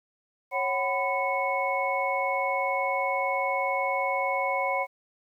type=tone cluster; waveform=sine; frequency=549 / 753 / 1002 / 2199 Hz; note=C#5 / F#5 / B5 / C#7; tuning=-17 / +30 / +25 / -14 cents; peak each=-30 dBFS; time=0.51-4.87 s; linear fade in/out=50 ms; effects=10-bit